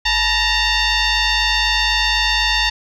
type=tone with frequency modulation; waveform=sine; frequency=860 Hz; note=A5; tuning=40 cents flat; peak=-13 dBFS; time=0.05-2.7 s; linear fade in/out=10 ms; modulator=912 Hz; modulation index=4.6; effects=tanh soft clip ceiling -9 dBFS